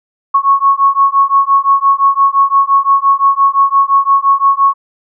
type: beating tone pair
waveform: sine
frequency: 1100 / 1105.8 Hz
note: C#6 / C#6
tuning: -14 / -5 cents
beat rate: 5.8 Hz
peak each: -10 dBFS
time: 0.34-4.74 s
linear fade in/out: 10 ms
effects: none